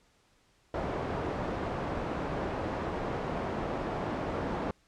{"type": "low-pass noise", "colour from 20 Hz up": "white", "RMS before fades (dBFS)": -34, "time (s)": [0.74, 4.71], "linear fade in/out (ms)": 2, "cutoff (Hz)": 740, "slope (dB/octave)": 12, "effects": ["pink hiss -67 dBFS RMS until 4.87 s", "low-pass 8000 Hz 12 dB/octave"]}